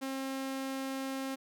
sawtooth tone, 267.7 Hz, C4, 40 cents sharp, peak -31 dBFS, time 0.01-1.36 s, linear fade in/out 20 ms, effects none

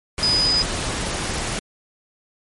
sine tone in noise, 4978 Hz, D#8, in tune, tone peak -16 dBFS, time 0.23-0.62 s, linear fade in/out 0 ms, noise pink, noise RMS -25 dBFS, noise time 0.18-1.59 s, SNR +6 dB, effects MP3 48 kbps

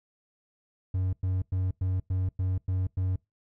triangle tone bursts, 93 Hz, F#2, 9 cents sharp, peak -23 dBFS, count 8, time 0.94-3.16 s, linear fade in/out 5 ms, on 190 ms, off 100 ms, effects noise-tail reverb RT60 0.2 s tail -24 dB re dry

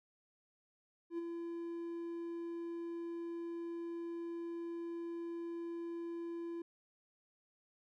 triangle tone with ADSR envelope, 338.5 Hz, E4, 46 cents sharp, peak -33 dBFS, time 1.1-6.62 s, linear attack 82 ms, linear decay 20 ms, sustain -5 dB, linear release 4 ms, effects none

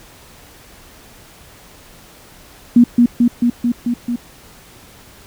sine tone with echo, 239.6 Hz, A#3, 48 cents sharp, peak -4 dBFS, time 2.76-2.84 s, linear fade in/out 5 ms, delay 220 ms, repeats 6, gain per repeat -2 dB, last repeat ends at 4.16 s, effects pink hiss -43 dBFS RMS until 5.26 s

